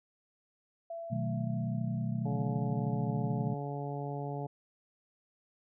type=tone with exponential decay; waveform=sine; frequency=670 Hz; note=E5; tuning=28 cents sharp; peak=-37 dBFS; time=0.9-4.12 s; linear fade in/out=5 ms; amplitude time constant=700 ms
type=chord; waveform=sine; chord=B dominant seventh; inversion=none; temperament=equal; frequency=123.47 / 155.56 / 185 / 220 Hz; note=B2 / D#3 / F#3 / A3; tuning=0 / 0 / 0 / 0 cents; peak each=-34 / -38 / -38 / -37 dBFS; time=1.1-3.55 s; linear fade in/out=20 ms
type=harmonic tone; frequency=142.4 Hz; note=C#3; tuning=47 cents sharp; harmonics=1 / 2 / 3 / 4 / 5 / 6; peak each=-37 / -44 / -42 / -46 / -43 / -46 dBFS; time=2.25-4.47 s; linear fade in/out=10 ms
effects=none